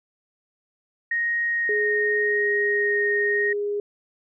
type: tone with vibrato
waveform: sine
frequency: 1864.7 Hz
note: A#6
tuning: in tune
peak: -21 dBFS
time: 1.11-3.53 s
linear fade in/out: 5 ms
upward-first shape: sine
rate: 0.87 Hz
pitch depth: 8 cents each way
type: tone with pitch glide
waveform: sine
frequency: 418.7 to 410.8 Hz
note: G#4 to G#4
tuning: +14 to -19 cents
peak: -23 dBFS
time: 1.69-3.8 s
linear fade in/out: 2 ms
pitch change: -33 cents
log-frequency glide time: 2.2-2.5 s
effects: none